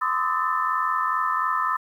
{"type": "tone cluster", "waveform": "sine", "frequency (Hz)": [1025, 1069, 1210, 1293, 1776], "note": ["C6", "C6", "D#6", "E6", "A6"], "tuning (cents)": [-36, 37, -49, -34, 16], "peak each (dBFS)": [-26, -34, -28, -25, -30], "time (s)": [0.01, 1.77], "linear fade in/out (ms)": 10, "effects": ["9-bit"]}